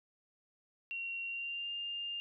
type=tone with pitch glide; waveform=sine; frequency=2745 to 2806 Hz; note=F7 to F7; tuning=-31 to +8 cents; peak=-37 dBFS; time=0.91-2.2 s; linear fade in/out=0 ms; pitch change=+39 cents; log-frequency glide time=1.24-1.71 s; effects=none